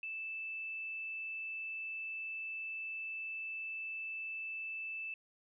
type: tone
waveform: sine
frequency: 2637 Hz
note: E7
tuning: in tune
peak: -39 dBFS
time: 0.03-5.14 s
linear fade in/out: 2 ms
effects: none